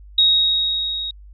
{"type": "tone with level ramp", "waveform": "sine", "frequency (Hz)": 3774, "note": "A#7", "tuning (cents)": 21, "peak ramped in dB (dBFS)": [-10, -24], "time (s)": [0.18, 1.11], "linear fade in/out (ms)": 5, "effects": ["added 50 Hz sine -39 dBFS peak until 1.33 s"]}